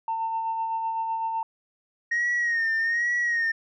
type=tone with tremolo; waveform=sine; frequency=900 Hz; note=A5; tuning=39 cents sharp; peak=-23 dBFS; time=0.08-1.43 s; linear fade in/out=2 ms; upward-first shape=sine; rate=7.9 Hz; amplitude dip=35%
type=tone with vibrato; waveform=sine; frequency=1864.7 Hz; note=A#6; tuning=in tune; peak=-20 dBFS; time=2.11-3.52 s; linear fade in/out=10 ms; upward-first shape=sine; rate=1.2 Hz; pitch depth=61 cents each way
effects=tanh soft clip ceiling -20 dBFS